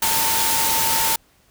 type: tone in noise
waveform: sine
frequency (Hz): 900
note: A5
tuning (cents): +39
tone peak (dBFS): -24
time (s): 0.02-1.16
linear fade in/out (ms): 5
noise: white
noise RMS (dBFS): -20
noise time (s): 0.02-1.16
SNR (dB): -7
effects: pink hiss -58 dBFS RMS until 1.5 s